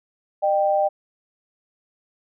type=tone pair together; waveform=sine; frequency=606.5 / 784 Hz; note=D#5 / G5; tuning=-44 / 0 cents; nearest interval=major third; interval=444 cents; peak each=-19 / -20 dBFS; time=0.42-0.89 s; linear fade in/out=20 ms; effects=none